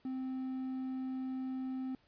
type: tone with quantisation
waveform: triangle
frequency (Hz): 260.4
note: C4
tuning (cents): -8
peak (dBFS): -34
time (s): 0.05-1.95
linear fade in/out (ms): 2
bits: 10
effects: pink hiss -70 dBFS RMS until 2.07 s + resampled to 11025 Hz